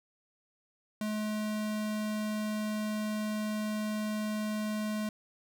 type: tone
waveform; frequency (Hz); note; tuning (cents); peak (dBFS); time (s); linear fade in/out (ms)
square; 213.3; G#3; +46; -32; 1.01-5.09; 2
effects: none